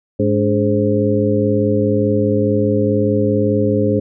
harmonic tone with a mistuned harmonic, 104.8 Hz, G#2, 16 cents sharp, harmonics 1 / 2 / 3 / 4 / 5, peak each -19 / -19 / -19 / -19 / -19 dBFS, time 0.19-4 s, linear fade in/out 10 ms, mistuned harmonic 3, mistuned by -130 cents, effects none

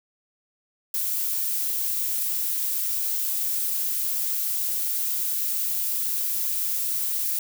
violet noise, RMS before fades -26 dBFS, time 0.94-7.39 s, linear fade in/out 2 ms, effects none

